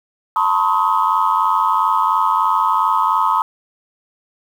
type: tone cluster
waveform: sine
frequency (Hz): 893 / 997 / 1080 / 1267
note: A5 / B5 / C#6 / D#6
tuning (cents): +25 / +16 / -45 / +31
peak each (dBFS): -18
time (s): 0.36-3.42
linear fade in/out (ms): 2
effects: tanh soft clip ceiling -4 dBFS + 7-bit